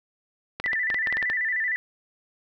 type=clicks; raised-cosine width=0.3 ms; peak=-15 dBFS; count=10; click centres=0.6 / 0.661 / 0.732 / 0.902 / 0.944 / 1.072 / 1.126 / 1.17 / 1.227 / 1.3 s
type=tone with vibrato; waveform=sine; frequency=1880 Hz; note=A#6; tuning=14 cents sharp; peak=-23 dBFS; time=0.64-1.76 s; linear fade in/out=0 ms; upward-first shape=square; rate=13 Hz; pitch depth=90 cents each way
effects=none